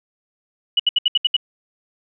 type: tone bursts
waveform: sine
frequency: 2937 Hz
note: F#7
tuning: 13 cents flat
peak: -12 dBFS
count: 7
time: 0.77-1.366 s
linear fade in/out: 5 ms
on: 26 ms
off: 69 ms
effects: none